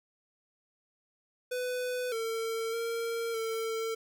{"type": "tone with pitch steps", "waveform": "square", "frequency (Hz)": [499.1, 452.2, 461.2, 449.4], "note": ["B4", "A4", "A#4", "A4"], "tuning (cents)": [18, 47, -19, 37], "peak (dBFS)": -32, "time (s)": [1.51, 3.95], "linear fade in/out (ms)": 10, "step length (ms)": 610, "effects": []}